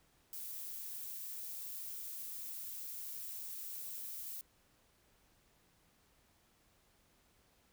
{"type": "noise", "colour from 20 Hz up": "violet", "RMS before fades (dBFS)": -45, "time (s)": [0.33, 4.41], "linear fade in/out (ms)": 0, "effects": ["pink hiss -71 dBFS RMS until 7.72 s"]}